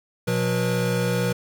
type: tone cluster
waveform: square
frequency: 122 / 180.2 / 482.8 Hz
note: B2 / F#3 / B4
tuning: -21 / -45 / -39 cents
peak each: -26 dBFS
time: 0.27-1.33 s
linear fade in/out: 10 ms
effects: none